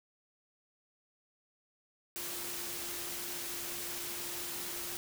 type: tone in noise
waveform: sine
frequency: 349.2 Hz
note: F4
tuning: in tune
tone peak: -50 dBFS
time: 2.16-4.97 s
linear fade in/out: 0 ms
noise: white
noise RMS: -40 dBFS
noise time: 2.16-4.97 s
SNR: -13 dB
effects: none